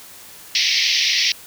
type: band-pass noise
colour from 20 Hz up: white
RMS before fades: -18 dBFS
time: 0.55-1.32 s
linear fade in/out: 2 ms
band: 1900 to 5800 Hz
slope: 96 dB/octave
effects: white hiss -41 dBFS RMS until 1.46 s